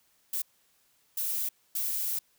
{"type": "noise bursts at uneven times", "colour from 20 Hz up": "violet", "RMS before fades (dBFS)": -31, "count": 3, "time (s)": [[0.33, 0.42], [1.17, 1.49], [1.75, 2.19]], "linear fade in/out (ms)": 5, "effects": ["white hiss -68 dBFS RMS until 2.38 s"]}